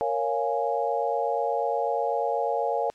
sine chord, Bb minor seventh, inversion none, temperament equal, 466.2 / 554.4 / 698.5 / 830.6 Hz, Bb4 / Db5 / F5 / Ab5, 0 / 0 / 0 / 0 cents, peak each -29 dBFS, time 0.01-2.9 s, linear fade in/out 0 ms, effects white hiss -61 dBFS RMS until 2.94 s + low-pass 6000 Hz 12 dB/octave

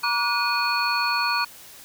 sine tone cluster, 951 / 1153 / 1451 / 2469 / 4376 Hz, A#5 / D6 / F#6 / D#7 / C#8, +34 / -32 / -34 / -14 / -23 cents, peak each -27 dBFS, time 0.03-1.45 s, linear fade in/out 10 ms, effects white hiss -45 dBFS RMS until 1.84 s

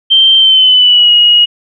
sine tone with pitch glide, 3136 to 2892 Hz, G7 to F#7, 0 to -40 cents, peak -3 dBFS, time 0.1-1.46 s, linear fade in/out 20 ms, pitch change -140 cents, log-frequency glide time 0.37-1.12 s, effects none

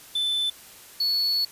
triangle tone pair in turn, 3520 / 4409 Hz, A7 / C#8, 0 / -10 cents, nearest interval major third, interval 390 cents, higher second, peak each -21 / -20 dBFS, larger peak second, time 0.15-0.5 / 1-1.45 s, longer second, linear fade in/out 5 ms, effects white hiss -47 dBFS RMS until 1.51 s + resampled to 32000 Hz

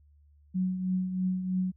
sine tone with tremolo, 185 Hz, F#3, in tune, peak -24 dBFS, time 0.54-1.72 s, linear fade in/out 20 ms, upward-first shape triangle, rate 3.1 Hz, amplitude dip 60%, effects added 73 Hz sine -57 dBFS peak until 1.76 s

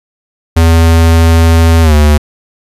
square tone with pitch glide, 82.41 to 74.7 Hz, E2 to D2, 0 to +30 cents, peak -4 dBFS, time 0.56-2.18 s, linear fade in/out 10 ms, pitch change -170 cents, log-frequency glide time 1.82-1.94 s, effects resampled to 32000 Hz

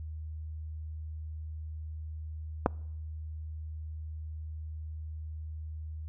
clicks, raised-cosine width 1 ms, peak -9 / -22 dBFS, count 2, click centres 2.661 / 2.665 s, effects noise-tail reverb RT60 0.8 s tail -26 dB re dry + added 78 Hz sine -37 dBFS peak until 6.08 s

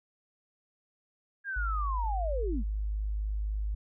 sine linear sweep, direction down, 1642 to 183.5 Hz, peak -32 dBFS, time 1.44-2.64 s, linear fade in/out 50 ms
sine tone, 51.91 Hz, G#1, in tune, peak -29 dBFS, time 1.56-3.75 s, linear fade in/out 10 ms
effects none

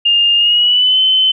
sine tone with pitch glide, 2818 to 3055 Hz, F7 to G7, +15 to -45 cents, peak -8 dBFS, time 0.05-1.32 s, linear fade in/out 10 ms, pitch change +140 cents, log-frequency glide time 0.36-0.99 s, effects none

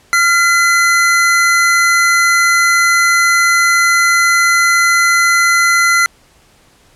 square tone pair together, 1387 / 2025 Hz, F6 / B6, -12 / +43 cents, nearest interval perfect fifth, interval 655 cents, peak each -12 dBFS, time 0.13-6.06 s, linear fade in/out 0 ms, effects pink hiss -49 dBFS RMS until 6.95 s + low-pass 11000 Hz 12 dB/octave

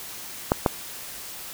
clicks, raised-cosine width 1 ms, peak -3 dBFS, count 2, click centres 0.519 / 0.662 s, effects white hiss -38 dBFS RMS until 1.53 s

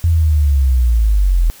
sine linear sweep, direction down, 85.2 to 40 Hz, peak -9 dBFS, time 0.04-1.5 s, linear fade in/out 0 ms, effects white hiss -41 dBFS RMS until 1.6 s

